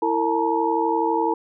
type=tone cluster; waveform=sine; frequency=331.1 / 455 / 870 / 942 Hz; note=E4 / A#4 / A5 / A#5; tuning=+8 / -42 / -20 / +18 cents; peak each=-24 dBFS; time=0.02-1.34 s; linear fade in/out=5 ms; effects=none